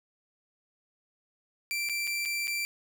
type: tone with dropouts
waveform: sawtooth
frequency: 2349 Hz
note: D7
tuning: in tune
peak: -26 dBFS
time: 1.71-2.65 s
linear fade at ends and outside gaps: 0 ms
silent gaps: 1.889-1.896 / 2.071-2.075 / 2.252-2.257 / 2.472-2.479 s
effects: none